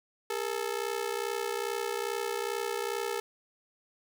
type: ring-modulated tone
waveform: sawtooth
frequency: 436.1 Hz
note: A4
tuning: 15 cents flat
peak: -24 dBFS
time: 0.3-3.2 s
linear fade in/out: 0 ms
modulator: 31.2 Hz
effects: none